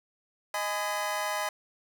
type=chord; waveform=25% pulse; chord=G# minor; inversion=second; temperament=equal with one note detuned; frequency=622.3 / 830.6 / 1009.7 Hz; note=D#5 / G#5 / B5; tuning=0 / 0 / +38 cents; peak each=-30 dBFS; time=0.54-1.49 s; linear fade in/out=2 ms; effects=none